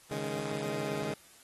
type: chord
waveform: 15% pulse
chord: C# suspended second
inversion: none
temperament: just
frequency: 138.59 / 155.92 / 207.9 Hz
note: C#3 / D#3 / G#3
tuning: 0 / +4 / +2 cents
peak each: -33 dBFS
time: 0.11-1.14 s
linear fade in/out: 2 ms
effects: white hiss -58 dBFS RMS until 1.43 s + AAC 32 kbps